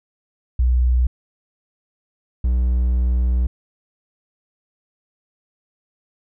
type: tone pair in turn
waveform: sine / triangle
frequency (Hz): 61.74 / 61.45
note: B1 / B1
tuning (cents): 0 / -8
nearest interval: unison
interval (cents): 8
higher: first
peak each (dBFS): -13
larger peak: neither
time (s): 0.59-1.07 / 2.44-3.47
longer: second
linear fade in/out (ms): 5
effects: none